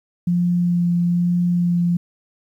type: tone with vibrato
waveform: sine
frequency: 174.61 Hz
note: F3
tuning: in tune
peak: -15 dBFS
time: 0.27-1.97 s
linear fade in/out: 5 ms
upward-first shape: sine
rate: 1.1 Hz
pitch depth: 11 cents each way
effects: 9-bit